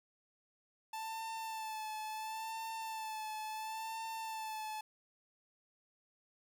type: tone with vibrato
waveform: 45% pulse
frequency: 880 Hz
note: A5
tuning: in tune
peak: -40 dBFS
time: 0.93-4.81 s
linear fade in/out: 5 ms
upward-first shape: sine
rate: 0.72 Hz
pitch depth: 33 cents each way
effects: none